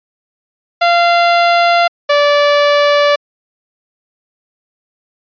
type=tone pair in turn; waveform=sawtooth; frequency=690 / 580.2 Hz; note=F5 / D5; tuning=-21 / -21 cents; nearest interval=minor third; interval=300 cents; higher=first; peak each=-4 dBFS; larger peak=neither; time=0.81-1.88 / 2.09-3.16 s; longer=neither; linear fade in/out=10 ms; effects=resampled to 11025 Hz